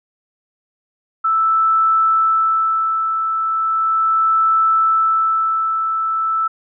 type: tone with tremolo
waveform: sine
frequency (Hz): 1318.5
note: E6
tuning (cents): 0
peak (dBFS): -11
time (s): 1.24-6.48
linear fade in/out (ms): 10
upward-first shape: sine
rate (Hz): 0.37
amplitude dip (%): 45
effects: none